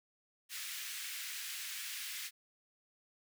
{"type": "high-pass noise", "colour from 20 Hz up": "pink", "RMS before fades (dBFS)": -43, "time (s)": [0.49, 2.31], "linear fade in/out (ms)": 50, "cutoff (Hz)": 1800, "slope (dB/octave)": 24, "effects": []}